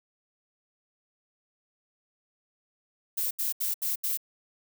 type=noise bursts; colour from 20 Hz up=violet; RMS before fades=-29 dBFS; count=5; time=3.17-4.174 s; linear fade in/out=10 ms; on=140 ms; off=76 ms; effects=none